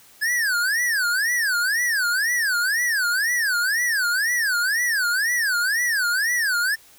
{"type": "tone with vibrato", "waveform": "square", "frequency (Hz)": 1661.2, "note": "G#6", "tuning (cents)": 0, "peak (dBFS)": -20, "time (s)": [0.21, 6.76], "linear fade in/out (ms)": 20, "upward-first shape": "sine", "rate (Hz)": 2, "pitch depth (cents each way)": 290, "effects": ["white hiss -51 dBFS RMS until 6.98 s"]}